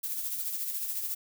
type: noise with tremolo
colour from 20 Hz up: violet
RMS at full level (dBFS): -32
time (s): 0.03-1.15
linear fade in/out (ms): 10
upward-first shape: sine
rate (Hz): 14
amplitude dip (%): 45
effects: none